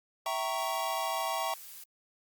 square chord, E diminished seventh, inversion none, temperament equal with one note detuned, 659.3 / 773.2 / 932.3 / 1108.7 Hz, E5 / G5 / Bb5 / Db6, 0 / -24 / 0 / 0 cents, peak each -37 dBFS, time 0.26-1.54 s, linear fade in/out 2 ms
blue noise, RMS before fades -47 dBFS, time 0.58-1.84 s, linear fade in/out 5 ms
effects Opus 48 kbps

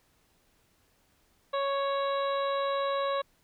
harmonic tone, 554.4 Hz, C#5, in tune, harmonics 1 / 2 / 3 / 4 / 5 / 6 / 7, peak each -29 / -31 / -42 / -47 / -48 / -49 / -41 dBFS, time 1.53-3.22 s, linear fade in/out 10 ms, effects pink hiss -68 dBFS RMS until 3.43 s

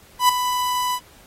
45% pulse tone with ADSR envelope, 994 Hz, B5, 11 cents sharp, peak -10 dBFS, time 0.19-1 s, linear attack 100 ms, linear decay 5 ms, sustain -10 dB, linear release 60 ms, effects pink hiss -50 dBFS RMS until 1.26 s + AAC 48 kbps

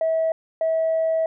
sine tone pair in turn, 647 / 647 Hz, E5 / E5, -32 / -32 cents, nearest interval unison, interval 0 cents, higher neither, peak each -17 dBFS, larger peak neither, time 0.01-0.32 / 0.61-1.26 s, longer second, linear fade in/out 2 ms, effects tanh soft clip ceiling -15 dBFS

